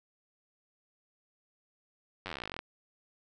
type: slowing click train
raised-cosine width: 0.3 ms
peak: -22 dBFS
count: 21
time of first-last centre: 2.26-2.591 s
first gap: 10 ms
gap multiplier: 1.05
effects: none